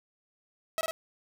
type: tone with echo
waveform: sawtooth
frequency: 646 Hz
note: E5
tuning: 35 cents flat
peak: -24 dBFS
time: 0.78-0.81 s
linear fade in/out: 0 ms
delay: 50 ms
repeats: 2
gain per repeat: -3 dB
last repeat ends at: 0.91 s
effects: none